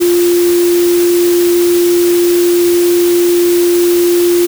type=tone in noise; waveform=sine; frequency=349.2 Hz; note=F4; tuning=in tune; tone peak=-7 dBFS; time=0-4.47 s; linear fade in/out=20 ms; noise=white; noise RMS=-21 dBFS; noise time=0-4.47 s; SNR=+11 dB; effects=none